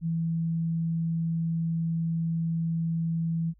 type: tone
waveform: sine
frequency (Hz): 164.81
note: E3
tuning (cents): 0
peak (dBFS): -25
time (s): 0.01-3.54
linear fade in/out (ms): 50
effects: added 51 Hz sine -57 dBFS peak until 3.59 s